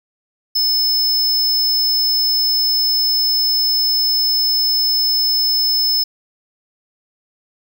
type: tone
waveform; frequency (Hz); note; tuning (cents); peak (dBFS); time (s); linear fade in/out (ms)
square; 5230; E8; -15; -14; 0.55-6.04; 10
effects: none